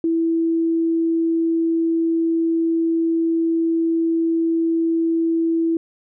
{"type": "tone", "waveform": "sine", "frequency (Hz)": 329.6, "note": "E4", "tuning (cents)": 0, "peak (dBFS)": -16, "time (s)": [0.04, 5.77], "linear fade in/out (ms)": 2, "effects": []}